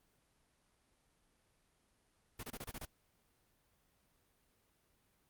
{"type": "noise bursts", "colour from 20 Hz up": "pink", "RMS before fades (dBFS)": -45, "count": 7, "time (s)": [2.39, 2.853], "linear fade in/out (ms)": 5, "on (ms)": 43, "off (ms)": 27, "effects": ["pink hiss -75 dBFS RMS until 5.29 s", "Opus 32 kbps"]}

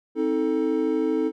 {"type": "chord", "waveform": "triangle", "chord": "A diminished", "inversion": "first", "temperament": "just", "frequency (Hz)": [264, 316.8, 440], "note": ["C4", "Eb4", "A4"], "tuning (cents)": [16, 31, 0], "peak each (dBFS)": [-25, -22, -23], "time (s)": [0.15, 1.32], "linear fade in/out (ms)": 50, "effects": []}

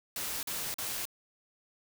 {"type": "noise bursts", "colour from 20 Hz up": "white", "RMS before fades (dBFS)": -36, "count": 3, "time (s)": [0.16, 1.054], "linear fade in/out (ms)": 2, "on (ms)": 270, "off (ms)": 42, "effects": []}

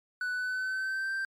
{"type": "tone with pitch glide", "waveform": "triangle", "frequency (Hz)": [1487, 1568.2], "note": ["F#6", "G6"], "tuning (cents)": [8, 0], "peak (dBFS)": -28, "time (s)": [0.21, 1.25], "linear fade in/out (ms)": 2, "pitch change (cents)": 92, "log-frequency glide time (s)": [0.32, 1.12], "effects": ["MP3 64 kbps"]}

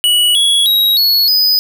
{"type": "tone with pitch steps", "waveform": "square", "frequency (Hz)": [2936, 3353, 3830, 4374, 4995], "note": ["F#7", "G#7", "A#7", "C#8", "D#8"], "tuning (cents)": [-14, 16, 46, -24, 6], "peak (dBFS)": -9, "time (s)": [0.04, 1.59], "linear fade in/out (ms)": 0, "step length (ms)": 310, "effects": ["7-bit"]}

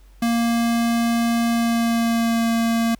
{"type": "tone with pitch glide", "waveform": "square", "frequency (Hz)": [233.1, 229.6], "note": ["A#3", "A#3"], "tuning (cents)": [0, -26], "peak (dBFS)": -18, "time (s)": [0.22, 2.95], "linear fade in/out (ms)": 5, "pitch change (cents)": -26, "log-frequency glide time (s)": [1.49, 2.49], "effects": ["added 47 Hz sine -45 dBFS peak until 2.99 s", "pink hiss -59 dBFS RMS until 2.99 s"]}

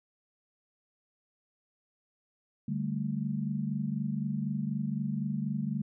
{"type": "chord", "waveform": "sine", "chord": "D suspended fourth", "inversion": "none", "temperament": "equal", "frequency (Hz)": [146.83, 196, 220], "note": ["D3", "G3", "A3"], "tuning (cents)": [0, 0, 0], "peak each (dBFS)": -34, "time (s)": [2.68, 5.82], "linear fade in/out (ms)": 5, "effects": []}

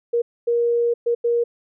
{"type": "tone bursts at uneven times", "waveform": "sine", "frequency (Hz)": 472.4, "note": "A#4", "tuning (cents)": 23, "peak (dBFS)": -16, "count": 4, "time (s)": [[0.13, 0.22], [0.47, 0.94], [1.06, 1.15], [1.24, 1.44]], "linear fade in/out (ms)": 10, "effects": []}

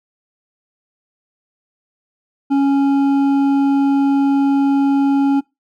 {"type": "tone with hard clipping", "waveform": "sine", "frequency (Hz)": 277.2, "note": "C#4", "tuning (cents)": 0, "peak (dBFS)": -13, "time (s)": [2.5, 5.41], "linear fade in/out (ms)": 20, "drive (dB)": 7, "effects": ["noise-tail reverb RT60 0.2 s tail -21 dB re dry"]}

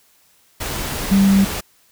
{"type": "tone in noise", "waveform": "sine", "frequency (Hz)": 196, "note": "G3", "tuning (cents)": 0, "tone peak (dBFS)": -10, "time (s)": [1.11, 1.45], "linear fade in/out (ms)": 10, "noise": "pink", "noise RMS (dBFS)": -25, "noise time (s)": [0.6, 1.61], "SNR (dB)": 12, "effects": ["white hiss -56 dBFS RMS until 1.91 s"]}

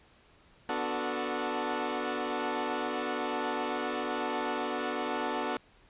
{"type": "chord", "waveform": "15% pulse", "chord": "B minor seventh", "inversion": "none", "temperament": "equal with one note detuned", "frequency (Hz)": [246.9, 293.7, 366.4, 440], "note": ["B3", "D4", "F#4", "A4"], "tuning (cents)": [0, 0, -17, 0], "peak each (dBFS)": -30, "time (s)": [0.69, 5.57], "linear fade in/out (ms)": 2, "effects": ["pink hiss -61 dBFS RMS until 5.89 s", "resampled to 8000 Hz"]}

